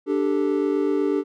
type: chord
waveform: triangle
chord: D suspended fourth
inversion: none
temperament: equal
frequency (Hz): 293.7 / 392 / 440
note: D4 / G4 / A4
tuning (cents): 0 / 0 / 0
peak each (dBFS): -21 / -21 / -24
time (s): 0.06-1.24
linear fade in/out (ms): 50
effects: none